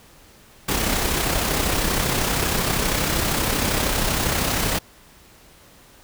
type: noise with amplitude modulation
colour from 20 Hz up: pink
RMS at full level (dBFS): -20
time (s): 0.68-4.79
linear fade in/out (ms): 10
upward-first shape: sine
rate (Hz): 32.7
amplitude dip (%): 40
effects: pink hiss -50 dBFS RMS until 6.03 s